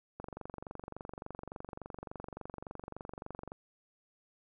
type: click train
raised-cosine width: 1 ms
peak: -28 dBFS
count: 79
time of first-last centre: 0.2-3.519 s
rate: 23.5 Hz
effects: none